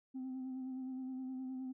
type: tone with vibrato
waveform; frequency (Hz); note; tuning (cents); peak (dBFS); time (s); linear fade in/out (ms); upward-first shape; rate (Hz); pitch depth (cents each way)
sine; 259.5; C4; -14; -38; 0.14-1.73; 20; sine; 9.6; 26
effects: tanh soft clip ceiling -38 dBFS